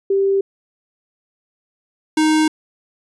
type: tone pair in turn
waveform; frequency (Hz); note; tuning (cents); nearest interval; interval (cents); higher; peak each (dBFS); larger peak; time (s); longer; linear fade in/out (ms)
sine / square; 392 / 311.1; G4 / D#4; 0 / 0; major third; 400; first; -13; neither; 0.1-0.41 / 2.17-2.48; neither; 5
effects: resampled to 24000 Hz